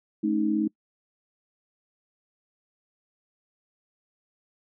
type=tone cluster; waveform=sine; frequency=214.9 / 273.8 / 312.6 Hz; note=A3 / C#4 / D#4; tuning=-41 / -21 / +8 cents; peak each=-26 / -32 / -24 dBFS; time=0.23-0.68 s; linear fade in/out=10 ms; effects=noise-tail reverb RT60 0.1 s tail -25 dB re dry